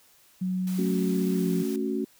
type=tone with pitch glide; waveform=sine; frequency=184.8 to 177.89 Hz; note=F#3 to F3; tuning=-2 to +32 cents; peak=-25 dBFS; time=0.41-1.63 s; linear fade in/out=10 ms; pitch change=-66 cents; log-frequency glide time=1.35-1.47 s
type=noise; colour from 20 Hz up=white; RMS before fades=-44 dBFS; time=0.67-1.76 s; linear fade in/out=2 ms
type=chord; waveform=sine; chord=F# minor; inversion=first; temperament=equal; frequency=220 / 277.2 / 370 Hz; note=A3 / C#4 / F#4; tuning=0 / 0 / 0 cents; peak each=-30 dBFS; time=0.78-2.05 s; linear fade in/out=10 ms
effects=white hiss -59 dBFS RMS until 2.19 s